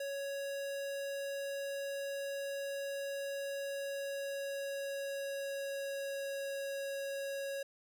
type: tone with pitch glide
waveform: square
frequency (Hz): 556 to 552.2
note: C#5 to C#5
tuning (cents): +5 to -7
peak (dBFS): -38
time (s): 0-7.63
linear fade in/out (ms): 5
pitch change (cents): -12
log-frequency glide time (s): 3.68-6.54
effects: none